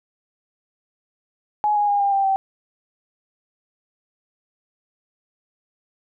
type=tone with pitch steps; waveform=sine; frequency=840 / 826.5 / 813.3 / 800.2 / 787.4 / 774.7 Hz; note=G#5 / G#5 / G#5 / G5 / G5 / G5; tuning=+19 / -9 / -36 / +35 / +8 / -21 cents; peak=-16 dBFS; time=1.64-2.36 s; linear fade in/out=0 ms; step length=120 ms; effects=none